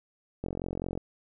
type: click train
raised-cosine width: 2 ms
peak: -20 dBFS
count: 25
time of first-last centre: 0.44-0.976 s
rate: 44.8 Hz
effects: none